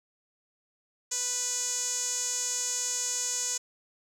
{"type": "tone with band-pass filter", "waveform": "sawtooth", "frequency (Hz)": 493.9, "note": "B4", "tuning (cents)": 0, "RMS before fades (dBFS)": -31, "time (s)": [1.11, 3.58], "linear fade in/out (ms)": 10, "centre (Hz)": 6800, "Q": 7, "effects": []}